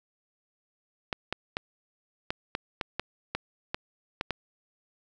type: clicks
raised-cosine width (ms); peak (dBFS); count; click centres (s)
0.3; -13; 11; 1.128 / 1.326 / 1.569 / 2.305 / 2.551 / 2.812 / 2.996 / 3.35 / 3.745 / 4.211 / 4.307
effects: none